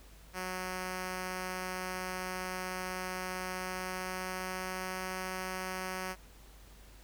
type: tone with pitch glide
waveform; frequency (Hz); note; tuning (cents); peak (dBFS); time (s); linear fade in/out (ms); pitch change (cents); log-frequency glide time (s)
5% pulse; 184.4 to 186; F#3 to F#3; -6 to +9; -25; 0.33-6.16; 50; +15; 3.5-5.12
effects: added 50 Hz sine -54 dBFS peak until 7.03 s + pink hiss -59 dBFS RMS until 7.03 s